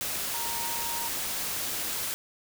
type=tone in noise; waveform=sine; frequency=932.3 Hz; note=A#5; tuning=in tune; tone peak=-36 dBFS; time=0.34-1.08 s; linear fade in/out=0 ms; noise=white; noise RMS=-32 dBFS; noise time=0.01-2.14 s; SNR=-7 dB; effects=none